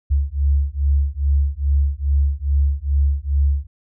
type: beating tone pair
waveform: sine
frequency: 69.3 / 71.7 Hz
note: C#2 / D2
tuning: 0 / -41 cents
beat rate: 2.4 Hz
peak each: -18 dBFS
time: 0.1-3.67 s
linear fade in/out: 20 ms
effects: none